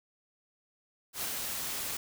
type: noise with ADSR envelope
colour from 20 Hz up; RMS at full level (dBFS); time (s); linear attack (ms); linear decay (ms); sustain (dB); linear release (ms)
white; -34; 1.13-1.97; 89; 77; -2; 4
effects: none